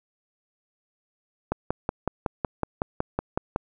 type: click train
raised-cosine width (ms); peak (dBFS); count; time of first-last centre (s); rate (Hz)
1; -10; 12; 1.52-3.561; 5.39
effects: none